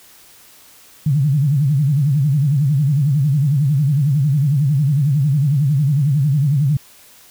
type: tone with vibrato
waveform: sine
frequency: 142.7 Hz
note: D3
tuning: 49 cents flat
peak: -12 dBFS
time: 1.06-6.77 s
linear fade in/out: 5 ms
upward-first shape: sine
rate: 11 Hz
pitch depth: 160 cents each way
effects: white hiss -46 dBFS RMS until 7.3 s